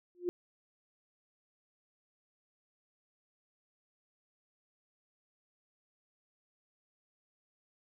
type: tone with exponential growth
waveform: sine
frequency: 354.3 Hz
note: F4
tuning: 25 cents sharp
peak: -26 dBFS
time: 0.15-0.29 s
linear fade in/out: 0 ms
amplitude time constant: 29 ms
effects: none